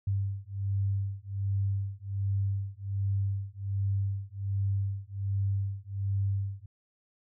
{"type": "beating tone pair", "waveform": "sine", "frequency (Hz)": [98, 99.3], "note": ["G2", "G2"], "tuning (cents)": [0, 23], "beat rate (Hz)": 1.3, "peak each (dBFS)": -31, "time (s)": [0.07, 6.66], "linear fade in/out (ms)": 5, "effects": []}